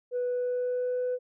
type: tone with pitch glide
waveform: sine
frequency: 492.9 to 499.2 Hz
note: B4 to B4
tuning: -3 to +19 cents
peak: -25 dBFS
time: 0.11-1.19 s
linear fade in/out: 50 ms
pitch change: +22 cents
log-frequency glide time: 0.25-1.02 s
effects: tanh soft clip ceiling -24 dBFS